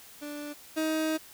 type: tone pair in turn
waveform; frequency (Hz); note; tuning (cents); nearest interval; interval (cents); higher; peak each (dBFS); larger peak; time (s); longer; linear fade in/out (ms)
30% pulse; 293.7 / 314.9; D4 / D#4; 0 / +21; minor second; 121; second; -34 / -24; second; 0.21-0.54 / 0.76-1.18; second; 20
effects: white hiss -51 dBFS RMS until 1.33 s

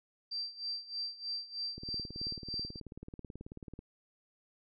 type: tone with tremolo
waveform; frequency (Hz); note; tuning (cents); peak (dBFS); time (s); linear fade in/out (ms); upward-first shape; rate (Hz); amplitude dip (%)
sine; 4695; D8; -1; -34; 0.31-2.8; 10; sine; 3.2; 85
type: click train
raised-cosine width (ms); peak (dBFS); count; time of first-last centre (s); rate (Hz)
3; -32; 38; 1.78-3.791; 18.4
effects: none

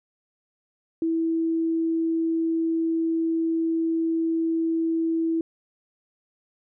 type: tone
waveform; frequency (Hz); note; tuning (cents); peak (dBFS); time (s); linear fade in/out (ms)
sine; 327.5; E4; -11; -21; 1.02-5.41; 2
effects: none

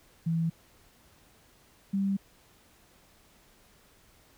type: tone pair in turn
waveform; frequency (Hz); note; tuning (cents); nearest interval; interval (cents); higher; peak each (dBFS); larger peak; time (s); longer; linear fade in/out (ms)
sine; 164.81 / 196.19; E3 / G3; 0 / +2; minor third; 302; second; -25; neither; 0.26-0.5 / 1.93-2.17; neither; 10
effects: pink hiss -61 dBFS RMS until 4.37 s

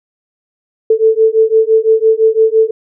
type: beating tone pair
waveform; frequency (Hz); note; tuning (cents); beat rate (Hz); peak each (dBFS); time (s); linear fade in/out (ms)
sine; 440 / 445.9; A4 / A4; 0 / +23; 5.9; -10; 0.9-2.71; 5
effects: none

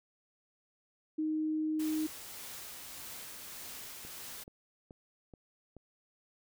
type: tone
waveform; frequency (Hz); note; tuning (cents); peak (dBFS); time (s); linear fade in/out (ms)
sine; 311.1; D#4; 0; -30; 1.18-2.07; 10
type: noise with tremolo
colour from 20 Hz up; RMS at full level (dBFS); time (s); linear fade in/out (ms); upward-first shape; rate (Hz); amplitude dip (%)
white; -45; 1.79-4.44; 10; triangle; 1.7; 25
type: click train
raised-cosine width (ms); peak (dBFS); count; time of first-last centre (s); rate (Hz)
2; -37; 5; 4.05-5.767; 2.33
effects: none

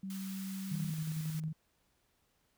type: tone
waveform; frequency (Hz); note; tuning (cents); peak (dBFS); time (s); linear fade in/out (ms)
sine; 192.3; G3; -33; -38; 0.03-0.91; 5
type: high-pass noise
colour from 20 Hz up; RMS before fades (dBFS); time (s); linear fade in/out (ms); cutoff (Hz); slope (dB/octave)
white; -50; 0.1-1.4; 2; 990; 24
type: tone with tremolo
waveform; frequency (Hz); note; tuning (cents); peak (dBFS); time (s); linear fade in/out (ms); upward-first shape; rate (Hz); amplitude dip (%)
sine; 157.2; D#3; +18; -33; 0.71-1.53; 10; square; 11; 35
effects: pink hiss -75 dBFS RMS until 2.57 s

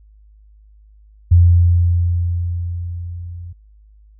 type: tone with level ramp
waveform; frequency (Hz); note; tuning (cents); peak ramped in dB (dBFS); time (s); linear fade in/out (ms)
sine; 86.8; F2; -10; -5 to -29; 1.31-3.53; 10
effects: added 52 Hz sine -44 dBFS peak until 4.19 s

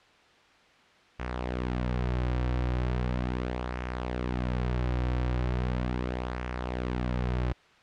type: tone with flanger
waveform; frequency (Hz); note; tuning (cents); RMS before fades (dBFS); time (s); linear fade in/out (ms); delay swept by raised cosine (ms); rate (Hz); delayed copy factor
sawtooth; 61.74; B1; 0; -30; 1.19-7.53; 10; 0.24 to 4.84; 0.38; -0.5
effects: white hiss -58 dBFS RMS until 7.82 s + low-pass 3000 Hz 12 dB/octave

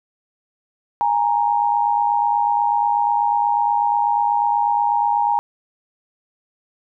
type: tone pair together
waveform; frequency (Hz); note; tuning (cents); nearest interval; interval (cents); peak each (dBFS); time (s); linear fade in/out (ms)
sine; 824.8 / 933; G#5 / A#5; -12 / +1; major second; 213; -18; 1.01-5.39; 0
effects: none

